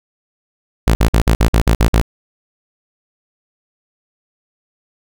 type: tone bursts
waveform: sawtooth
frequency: 55.5 Hz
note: A1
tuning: 16 cents sharp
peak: -5 dBFS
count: 9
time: 0.87-2.014 s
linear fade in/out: 0 ms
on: 80 ms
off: 53 ms
effects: none